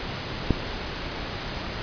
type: click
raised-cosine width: 3 ms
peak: -6 dBFS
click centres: 0.507 s
effects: pink hiss -32 dBFS RMS until 1.82 s + resampled to 11025 Hz